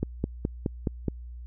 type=click train; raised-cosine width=3 ms; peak=-13 dBFS; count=6; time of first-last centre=0.03-1.083 s; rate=4.75 Hz; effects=added 60 Hz sine -38 dBFS peak until 1.46 s